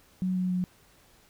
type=tone with pitch steps; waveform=sine; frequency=185 / 183.19 / 181.4 Hz; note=F#3 / F#3 / F#3; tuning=0 / -17 / -34 cents; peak=-25 dBFS; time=0.22-0.64 s; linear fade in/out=0 ms; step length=140 ms; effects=pink hiss -60 dBFS RMS until 1.29 s